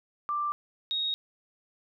sine tone pair in turn, 1180 / 3756 Hz, D6 / A#7, +8 / +12 cents, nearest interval octave + minor sixth, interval 2004 cents, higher second, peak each -27 dBFS, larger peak neither, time 0.29-0.52 / 0.91-1.14 s, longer neither, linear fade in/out 0 ms, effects none

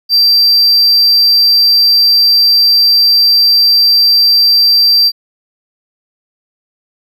triangle tone, 4700 Hz, D8, 1 cent sharp, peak -4 dBFS, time 0.09-5.12 s, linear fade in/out 50 ms, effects none

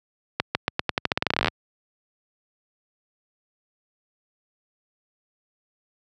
accelerating click train, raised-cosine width 0.3 ms, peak -4 dBFS, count 21, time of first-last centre 0.4-1.483 s, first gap 150 ms, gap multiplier 0.87, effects high-pass 80 Hz 12 dB/octave

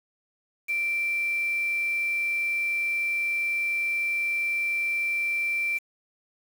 sine tone with quantisation, 2349 Hz, D7, in tune, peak -24 dBFS, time 0.68-5.79 s, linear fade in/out 20 ms, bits 7, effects none

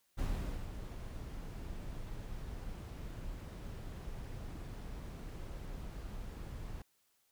brown noise with ADSR envelope, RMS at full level -35 dBFS, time 0.17-6.82 s, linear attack 24 ms, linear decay 480 ms, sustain -9 dB, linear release 3 ms, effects white hiss -75 dBFS RMS until 7.31 s

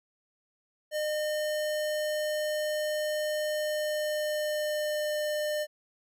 square tone with pitch glide, 608 to 602.8 Hz, D#5 to D5, -40 to +45 cents, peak -29 dBFS, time 0.91-5.67 s, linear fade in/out 50 ms, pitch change -15 cents, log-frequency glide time 3.49-5.19 s, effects none

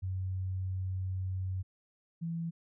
sine tone pair in turn, 93.6 / 166.78 Hz, F#2 / E3, +20 / +21 cents, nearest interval minor seventh, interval 1001 cents, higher second, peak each -32 / -33 dBFS, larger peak first, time 0.02-1.63 / 2.21-2.51 s, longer first, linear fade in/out 20 ms, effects none

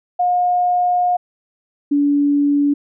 sine tone pair in turn, 716 / 287.1 Hz, F5 / D4, +43 / -39 cents, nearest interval octave + major third, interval 1582 cents, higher first, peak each -13 / -12 dBFS, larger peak second, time 0.19-1.17 / 1.91-2.74 s, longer first, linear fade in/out 10 ms, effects none

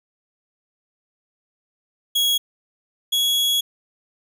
40% pulse tone pair in turn, 3322 / 3343 Hz, G#7 / G#7, 0 / +11 cents, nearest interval unison, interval 11 cents, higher second, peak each -16 dBFS, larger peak neither, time 2.15-2.38 / 3.12-3.61 s, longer second, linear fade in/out 10 ms, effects none

